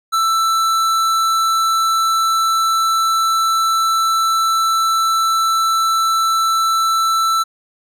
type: tone with hard clipping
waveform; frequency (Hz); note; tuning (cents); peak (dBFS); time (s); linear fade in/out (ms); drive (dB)
sine; 1328; E6; +12; -15; 0.12-7.44; 20; 15
effects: none